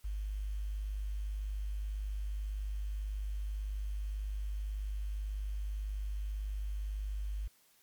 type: tone with quantisation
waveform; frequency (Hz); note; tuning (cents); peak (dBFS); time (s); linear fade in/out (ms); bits
sine; 50.9; G#1; -34; -34; 0.04-7.48; 10; 10
effects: white hiss -67 dBFS RMS until 7.82 s + MP3 96 kbps